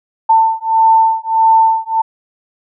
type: beating tone pair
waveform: sine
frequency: 893 / 894.6 Hz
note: A5 / A5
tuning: +25 / +28 cents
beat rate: 1.6 Hz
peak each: -11 dBFS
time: 0.29-2.02 s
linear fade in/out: 10 ms
effects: none